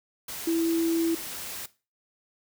sine tone in noise, 331 Hz, E4, 7 cents sharp, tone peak -22 dBFS, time 0.47-1.15 s, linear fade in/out 5 ms, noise white, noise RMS -37 dBFS, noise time 0.28-1.66 s, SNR +12 dB, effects noise-tail reverb RT60 0.3 s tail -17 dB re dry

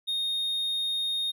triangle tone, 3700 Hz, A#7, 14 cents flat, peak -25 dBFS, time 0.07-1.32 s, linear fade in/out 20 ms, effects none

